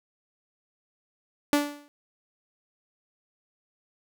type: tone with exponential decay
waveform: sawtooth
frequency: 290.7 Hz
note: D4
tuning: 18 cents flat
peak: -13 dBFS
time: 1.53-1.88 s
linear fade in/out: 0 ms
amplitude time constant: 76 ms
effects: none